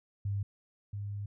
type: tone pair in turn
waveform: sine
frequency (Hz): 100.1 / 101.73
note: G2 / G#2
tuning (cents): +37 / -35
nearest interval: unison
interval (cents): 28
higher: second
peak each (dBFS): -30 / -35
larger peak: first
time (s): 0.25-0.43 / 0.93-1.26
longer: second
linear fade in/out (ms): 5
effects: none